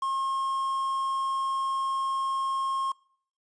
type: tone with quantisation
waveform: triangle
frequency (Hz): 1075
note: C6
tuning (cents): +47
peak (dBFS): -24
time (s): 0.02-2.92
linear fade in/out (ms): 5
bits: 8
effects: noise-tail reverb RT60 0.6 s tail -25 dB re dry + resampled to 22050 Hz